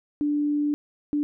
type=tone bursts at uneven times; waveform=sine; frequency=293.7 Hz; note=D4; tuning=in tune; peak=-21 dBFS; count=2; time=0.21-0.74 / 1.13-1.23 s; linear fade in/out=0 ms; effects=none